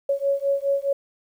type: beating tone pair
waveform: sine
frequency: 554 / 558.8 Hz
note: C#5 / C#5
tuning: -1 / +14 cents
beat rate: 4.8 Hz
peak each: -23 dBFS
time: 0.09-0.93 s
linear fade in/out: 5 ms
effects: 9-bit